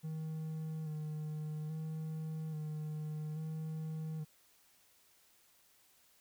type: tone with vibrato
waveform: triangle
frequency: 155.56 Hz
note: D#3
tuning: in tune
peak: -36 dBFS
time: 0.03-4.25 s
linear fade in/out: 20 ms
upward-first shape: square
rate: 0.6 Hz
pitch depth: 25 cents each way
effects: white hiss -68 dBFS RMS until 6.2 s